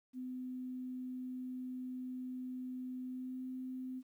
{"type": "tone with pitch glide", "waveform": "sine", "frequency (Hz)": [254.2, 257], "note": ["C4", "C4"], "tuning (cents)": [-50, -31], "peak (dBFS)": -40, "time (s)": [0.13, 4.03], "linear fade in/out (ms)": 50, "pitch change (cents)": 19, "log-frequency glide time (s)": [3.04, 3.44], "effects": ["12-bit"]}